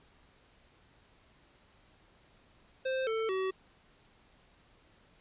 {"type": "tone with pitch steps", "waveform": "square", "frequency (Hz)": [523.3, 445.2, 378.7], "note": ["C5", "A4", "F#4"], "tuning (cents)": [0, 20, 40], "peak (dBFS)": -31, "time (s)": [2.85, 3.51], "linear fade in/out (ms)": 10, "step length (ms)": 220, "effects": ["pink hiss -64 dBFS RMS until 5.2 s", "resampled to 8000 Hz"]}